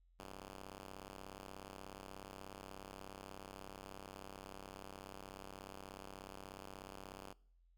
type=ring-modulated tone; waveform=5% pulse; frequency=96.7 Hz; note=G2; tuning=23 cents flat; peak=-36 dBFS; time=0.19-7.33 s; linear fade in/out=5 ms; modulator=115 Hz; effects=noise-tail reverb RT60 0.6 s tail -24 dB re dry + added 43 Hz sine -67 dBFS peak until 7.77 s